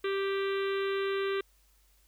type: harmonic tone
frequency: 392 Hz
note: G4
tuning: in tune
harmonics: 1 / 3 / 4 / 5 / 6 / 7 / 8 / 9 / 10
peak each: -29 / -39 / -41 / -43 / -45 / -46 / -47 / -48 / -49 dBFS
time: 0.04-1.41 s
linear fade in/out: 5 ms
effects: added 50 Hz sine -64 dBFS peak until 2.07 s + white hiss -68 dBFS RMS until 2.07 s